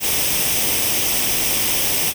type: noise with comb filter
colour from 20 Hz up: white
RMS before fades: -19 dBFS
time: 0-2.14 s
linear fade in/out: 50 ms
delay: 0.35 ms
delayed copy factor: +0.55
effects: none